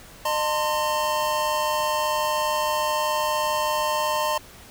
square tone cluster, 609 / 901 / 1046 Hz, D#5 / A5 / C6, -37 / +41 / -1 cents, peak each -27 dBFS, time 0.25-4.38 s, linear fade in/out 5 ms, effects pink hiss -46 dBFS RMS until 4.7 s

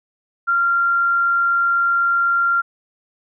sine tone, 1384 Hz, F6, 16 cents flat, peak -14 dBFS, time 0.47-2.62 s, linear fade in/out 20 ms, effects none

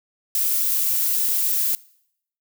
violet noise, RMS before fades -21 dBFS, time 0.35-1.75 s, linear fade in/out 0 ms, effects noise-tail reverb RT60 0.7 s tail -22 dB re dry

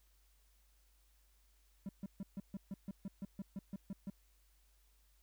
triangle tone bursts, 196 Hz, G3, in tune, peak -38 dBFS, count 14, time 1.86-4.1 s, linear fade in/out 2 ms, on 30 ms, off 140 ms, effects added 50 Hz sine -68 dBFS peak until 5.22 s + white hiss -75 dBFS RMS until 5.22 s

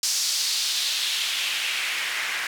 white noise with band-pass filter sweep, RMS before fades -26 dBFS, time 0.03-2.47 s, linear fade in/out 2 ms, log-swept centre 5600 to 1800 Hz, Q 2, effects none

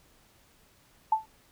sine tone with exponential decay, 877 Hz, A5, 6 cents flat, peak -17 dBFS, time 1.12-1.26 s, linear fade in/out 5 ms, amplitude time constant 30 ms, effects pink hiss -62 dBFS RMS until 1.51 s

